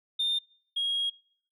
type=tone pair in turn; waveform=sine; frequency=3621 / 3279 Hz; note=A7 / G#7; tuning=+49 / -23 cents; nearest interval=major second; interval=172 cents; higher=first; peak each=-23 / -25 dBFS; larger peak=first; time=0.19-0.39 / 0.76-1.1 s; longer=second; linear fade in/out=10 ms; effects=noise-tail reverb RT60 0.6 s tail -26 dB re dry + tanh soft clip ceiling -23 dBFS